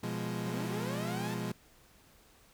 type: chord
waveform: 30% pulse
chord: F diminished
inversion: second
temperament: equal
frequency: 123.47 / 174.61 / 207.7 Hz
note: Cb3 / F3 / Ab3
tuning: 0 / 0 / 0 cents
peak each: -36 dBFS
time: 0.03-1.52 s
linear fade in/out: 5 ms
type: linear sweep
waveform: sawtooth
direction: up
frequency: 164.81 to 900 Hz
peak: -37 dBFS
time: 0.46-1.34 s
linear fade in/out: 0 ms
effects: pink hiss -62 dBFS RMS until 2.53 s